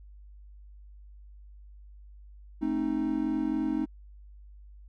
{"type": "chord", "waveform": "triangle", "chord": "A diminished", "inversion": "none", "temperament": "equal with one note detuned", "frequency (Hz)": [220, 267.3, 311.1], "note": ["A3", "C4", "Eb4"], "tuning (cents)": [0, 37, 0], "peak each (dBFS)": [-32, -29, -27], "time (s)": [2.61, 3.86], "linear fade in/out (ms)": 20, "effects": ["added 50 Hz sine -47 dBFS peak until 4.88 s"]}